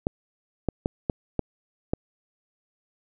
clicks, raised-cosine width 2 ms, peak -10 dBFS, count 6, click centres 0.069 / 0.687 / 0.859 / 1.098 / 1.393 / 1.935 s, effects none

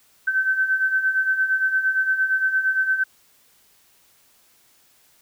sine beating tone pair, 1532 / 1540.7 Hz, G6 / G6, -40 / -30 cents, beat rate 8.7 Hz, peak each -25 / -19 dBFS, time 0.27-3.04 s, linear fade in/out 10 ms, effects white hiss -58 dBFS RMS until 5.21 s

